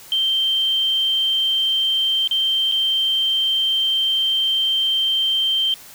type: tone with dropouts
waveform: sine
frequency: 3136 Hz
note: G7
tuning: in tune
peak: -16 dBFS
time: 0.12-5.74 s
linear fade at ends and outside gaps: 1 ms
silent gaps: 2.275-2.311 / 2.715-2.721 s
effects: white hiss -42 dBFS RMS until 5.94 s